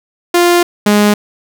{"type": "tone pair in turn", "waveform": "sawtooth", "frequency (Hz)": [349.2, 207.6], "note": ["F4", "G#3"], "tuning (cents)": [0, 0], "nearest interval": "major sixth", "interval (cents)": 900, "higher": "first", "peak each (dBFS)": -3, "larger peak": "neither", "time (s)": [[0.34, 0.63], [0.86, 1.14]], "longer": "first", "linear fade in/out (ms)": 5, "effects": []}